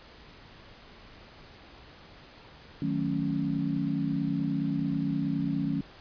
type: chord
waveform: sine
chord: D# half-diminished seventh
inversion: none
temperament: equal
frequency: 155.56 / 185 / 220 / 277.2 Hz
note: D#3 / F#3 / A3 / C#4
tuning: 0 / 0 / 0 / 0 cents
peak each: -32 / -33 / -34 / -30 dBFS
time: 2.82-5.81 s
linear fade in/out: 2 ms
effects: pink hiss -51 dBFS RMS until 6 s + resampled to 11025 Hz